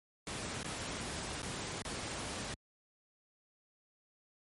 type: noise with dropouts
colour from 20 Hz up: pink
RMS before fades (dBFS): -40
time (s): 0.27-2.54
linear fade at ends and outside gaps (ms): 1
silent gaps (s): 0.631-0.644 / 1.42-1.429 / 1.82-1.85
effects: high-pass 60 Hz 12 dB/octave + MP3 48 kbps